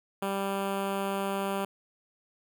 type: tone with notch filter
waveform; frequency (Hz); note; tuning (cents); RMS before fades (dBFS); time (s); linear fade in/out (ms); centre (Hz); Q
10% pulse; 196.4; G3; +4; -31; 0.22-1.65; 5; 5500; 0.79
effects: none

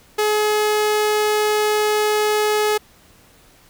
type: tone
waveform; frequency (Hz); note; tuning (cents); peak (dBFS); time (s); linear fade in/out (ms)
sawtooth; 423.7; G#4; +35; -12; 0.18-2.78; 10
effects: pink hiss -51 dBFS RMS until 3.69 s

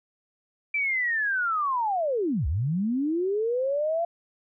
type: linear two-way sweep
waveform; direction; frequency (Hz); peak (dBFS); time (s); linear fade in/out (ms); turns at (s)
sine; down then up; 2349 to 62.4 to 690; -23; 0.74-4.05; 5; 2.47
effects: none

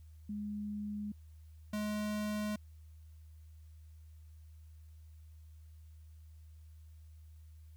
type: tone pair in turn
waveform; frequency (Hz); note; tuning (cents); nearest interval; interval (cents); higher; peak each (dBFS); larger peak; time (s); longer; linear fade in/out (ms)
sine / square; 207.7 / 210.5; G#3 / G#3; 0 / +24; unison; 24; second; -37 / -35; second; 0.29-1.12 / 1.73-2.56; neither; 5
effects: added 78 Hz sine -52 dBFS peak until 7.76 s + white hiss -75 dBFS RMS until 7.76 s

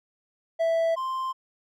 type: tone pair in turn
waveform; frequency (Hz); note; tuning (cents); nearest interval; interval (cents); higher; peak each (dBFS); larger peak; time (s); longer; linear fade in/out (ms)
triangle; 659.3 / 1046.6; E5 / C6; 0 / 0; minor sixth; 800; second; -19 / -25; first; 0.59-0.96 / 0.96-1.33; neither; 20
effects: none

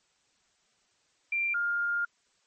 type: tone pair in turn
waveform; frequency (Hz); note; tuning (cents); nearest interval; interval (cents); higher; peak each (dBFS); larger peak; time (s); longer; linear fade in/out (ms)
sine; 2369 / 1408.6; D7 / F6; +14 / +14; major sixth; 900; first; -26; neither; 1.32-1.54 / 1.54-2.05; second; 5
effects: white hiss -70 dBFS RMS until 2.46 s + MP3 32 kbps

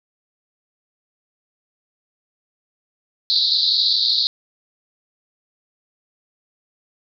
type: band-pass noise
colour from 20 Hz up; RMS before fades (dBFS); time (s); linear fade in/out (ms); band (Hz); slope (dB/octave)
white; -18; 3.3-4.27; 0; 3800 to 4600; 96
effects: none

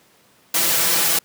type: noise with comb filter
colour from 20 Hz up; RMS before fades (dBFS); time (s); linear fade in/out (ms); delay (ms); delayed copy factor
white; -18; 0.54-1.19; 5; 6; +0.95
effects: pink hiss -55 dBFS RMS until 1.24 s + high-pass 150 Hz 12 dB/octave

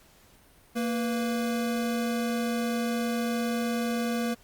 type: tone pair together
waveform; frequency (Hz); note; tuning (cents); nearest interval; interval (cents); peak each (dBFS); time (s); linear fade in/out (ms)
square; 231.3 / 490.9; A#3 / B4; -13 / -10; octave + minor second; 1303; -28 / -34; 0.75-4.35; 20
effects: pink hiss -58 dBFS RMS until 4.43 s + Opus 48 kbps

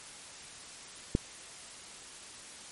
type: click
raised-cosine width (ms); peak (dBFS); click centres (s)
3; -12; 1.151
effects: white hiss -48 dBFS RMS until 2.71 s + MP3 48 kbps

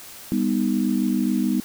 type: chord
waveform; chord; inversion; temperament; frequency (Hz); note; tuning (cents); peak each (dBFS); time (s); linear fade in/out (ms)
sine; G augmented; none; equal with one note detuned; 199.77 / 246.9 / 311.1; G3 / B3 / D#4; +33 / 0 / 0; -23 / -22 / -25; 0.32-1.6; 0
effects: white hiss -41 dBFS RMS until 1.64 s

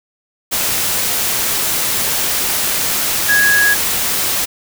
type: tone in noise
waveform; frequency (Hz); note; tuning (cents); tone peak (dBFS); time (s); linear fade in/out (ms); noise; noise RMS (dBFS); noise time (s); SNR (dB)
sine; 1661.2; G#6; 0; -10; 3.28-3.75; 20; white; -17; 0.51-4.46; +4
effects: none

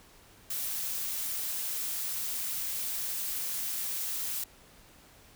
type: noise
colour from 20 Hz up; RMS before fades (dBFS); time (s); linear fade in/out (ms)
blue; -34; 0.5-4.44; 5
effects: pink hiss -57 dBFS RMS until 5.35 s

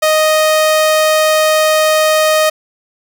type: tone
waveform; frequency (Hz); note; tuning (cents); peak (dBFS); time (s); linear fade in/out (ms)
sawtooth; 622.3; D#5; 0; -5; 0.02-2.5; 10
effects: none

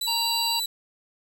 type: tone with vibrato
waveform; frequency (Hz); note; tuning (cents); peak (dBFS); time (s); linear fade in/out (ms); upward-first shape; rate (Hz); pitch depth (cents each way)
sawtooth; 3951; B7; 0; -23; 0.01-0.66; 5; sine; 12; 9
type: harmonic tone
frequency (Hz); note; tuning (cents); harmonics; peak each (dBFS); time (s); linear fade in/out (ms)
930; A#5; -4; 1 / 3 / 5; -29 / -32 / -28; 0.07-0.6; 10
effects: 8-bit

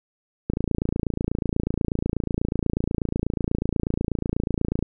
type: click train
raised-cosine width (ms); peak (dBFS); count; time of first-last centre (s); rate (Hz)
3; -10; 123; 0.5-4.826; 28.2
effects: none

